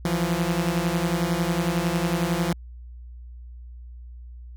sawtooth beating tone pair, 165.8 / 176.8 Hz, E3 / F3, +10 / +22 cents, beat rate 11 Hz, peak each -21 / -21 dBFS, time 0.05-2.53 s, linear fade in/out 2 ms, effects added 60 Hz sine -38 dBFS peak until 4.56 s

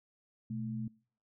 sine tone pair together, 123.3 / 218.4 Hz, B2 / A3, -2 / -13 cents, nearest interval minor seventh, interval 989 cents, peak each -39 / -37 dBFS, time 0.5-0.88 s, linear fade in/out 5 ms, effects noise-tail reverb RT60 0.5 s tail -26 dB re dry

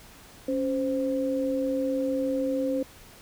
sine tone pair together, 276 / 520.7 Hz, C#4 / C5, -7 / -8 cents, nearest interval major seventh, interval 1099 cents, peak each -27 dBFS, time 0.48-2.83 s, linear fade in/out 5 ms, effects pink hiss -50 dBFS RMS until 3.21 s

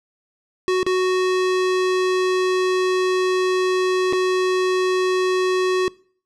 square tone with dropouts, 370 Hz, F#4, in tune, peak -17 dBFS, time 0.68-5.88 s, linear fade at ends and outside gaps 0 ms, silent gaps 0.83-0.865 / 4.126-4.132 s, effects noise-tail reverb RT60 0.5 s tail -23 dB re dry + low-pass 6000 Hz 12 dB/octave

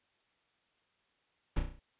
brown noise with echo, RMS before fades -29 dBFS, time 1.56-1.6 s, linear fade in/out 10 ms, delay 33 ms, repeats 6, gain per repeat -5 dB, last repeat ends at 1.798 s, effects white hiss -74 dBFS RMS until 1.99 s + resampled to 8000 Hz

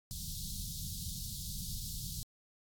pink band-stop noise, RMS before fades -41 dBFS, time 0.11-2.23 s, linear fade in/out 0 ms, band 190 to 3700 Hz, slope 48 dB/octave, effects AAC 64 kbps

